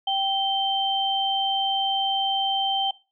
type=tone pair together; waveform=sine; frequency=780 / 3120 Hz; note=G5 / G7; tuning=-9 / -9 cents; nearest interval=2 octaves; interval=2400 cents; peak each=-24 dBFS; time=0.07-2.91 s; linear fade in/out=5 ms; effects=noise-tail reverb RT60 0.3 s tail -20 dB re dry